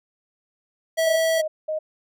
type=tone; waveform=square; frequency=650 Hz; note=E5; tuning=24 cents flat; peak=-19 dBFS; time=0.97-1.42 s; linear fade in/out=20 ms
type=tone bursts; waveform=sine; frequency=622.3 Hz; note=D#5; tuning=in tune; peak=-23 dBFS; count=3; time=1.06-1.79 s; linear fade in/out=10 ms; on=110 ms; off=200 ms
effects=none